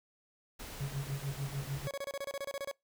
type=noise; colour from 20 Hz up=pink; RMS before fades=-46 dBFS; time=0.59-1.88 s; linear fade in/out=10 ms
type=tone with tremolo; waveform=triangle; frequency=138.59 Hz; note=C#3; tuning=in tune; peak=-30 dBFS; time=0.8-1.88 s; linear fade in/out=10 ms; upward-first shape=sine; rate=6.7 Hz; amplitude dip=90%
type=tone bursts; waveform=40% pulse; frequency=557 Hz; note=C#5; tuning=8 cents sharp; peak=-35 dBFS; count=13; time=1.87-2.713 s; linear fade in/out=0 ms; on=39 ms; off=28 ms
effects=noise-tail reverb RT60 0.2 s tail -26 dB re dry